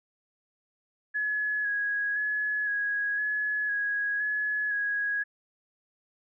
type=tone with vibrato; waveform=sine; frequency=1678 Hz; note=G#6; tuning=17 cents sharp; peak=-26 dBFS; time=1.14-5.24 s; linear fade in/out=20 ms; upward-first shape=square; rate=0.98 Hz; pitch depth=20 cents each way; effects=none